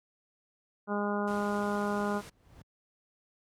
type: harmonic tone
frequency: 205.1 Hz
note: G#3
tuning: 21 cents flat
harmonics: 1 / 2 / 3 / 4 / 5 / 6 / 7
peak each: -32 / -35 / -37 / -38 / -39 / -40 / -40 dBFS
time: 0.87-2.22 s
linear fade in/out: 50 ms
type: low-pass noise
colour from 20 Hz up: pink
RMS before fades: -48 dBFS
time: 1.27-2.3 s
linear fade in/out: 10 ms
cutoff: 11000 Hz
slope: 24 dB/octave
type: noise with exponential growth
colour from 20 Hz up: brown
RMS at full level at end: -46 dBFS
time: 2.02-2.62 s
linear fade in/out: 5 ms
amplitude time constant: 130 ms
effects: high-pass 60 Hz 12 dB/octave